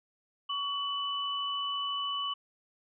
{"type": "tone pair together", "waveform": "sine", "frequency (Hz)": [1128, 2982], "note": ["C#6", "F#7"], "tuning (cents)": [30, 13], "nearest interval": "octave + perfect fourth", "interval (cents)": 1683, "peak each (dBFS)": [-34, -33], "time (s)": [0.49, 2.34], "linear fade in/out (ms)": 10, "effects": []}